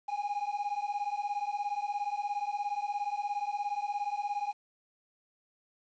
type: beating tone pair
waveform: triangle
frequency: 810 / 827 Hz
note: G#5 / G#5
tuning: -43 / -8 cents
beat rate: 17 Hz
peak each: -33 / -32 dBFS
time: 0.08-4.53 s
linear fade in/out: 10 ms
effects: resampled to 16000 Hz + 10-bit